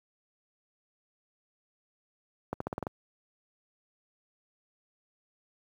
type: accelerating click train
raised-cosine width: 1 ms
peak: -18 dBFS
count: 7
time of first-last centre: 2.53-2.868 s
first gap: 74 ms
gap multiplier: 0.89
effects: high-pass 80 Hz 12 dB/octave + 10-bit